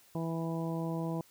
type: harmonic tone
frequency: 164.5 Hz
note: E3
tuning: 3 cents flat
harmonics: 1 / 2 / 3 / 4 / 5 / 6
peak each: -34 / -38 / -42 / -43 / -47 / -45 dBFS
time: 0.15-1.21 s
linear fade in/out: 2 ms
effects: white hiss -62 dBFS RMS until 1.3 s